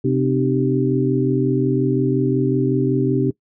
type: tone cluster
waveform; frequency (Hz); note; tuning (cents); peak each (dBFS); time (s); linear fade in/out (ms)
sine; 130.5 / 257.4 / 302.9 / 388; C3 / C4 / D#4 / G4; -4 / -28 / -46 / -18; -20 / -21 / -21 / -21; 0.04-3.31; 10
effects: noise-tail reverb RT60 0.1 s tail -20 dB re dry